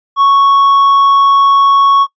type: tone with hard clipping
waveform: sine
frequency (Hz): 1108.7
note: C#6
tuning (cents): 0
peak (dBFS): -6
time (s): 0.16-2.07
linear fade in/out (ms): 50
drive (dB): 3
effects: noise-tail reverb RT60 0.1 s tail -23 dB re dry + resampled to 16000 Hz